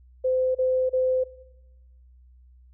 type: tone bursts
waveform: sine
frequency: 514 Hz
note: C5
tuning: 31 cents flat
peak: -20 dBFS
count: 3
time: 0.24-1.24 s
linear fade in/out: 10 ms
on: 310 ms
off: 35 ms
effects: noise-tail reverb RT60 1.0 s tail -19 dB re dry + added 62 Hz sine -50 dBFS peak until 2.73 s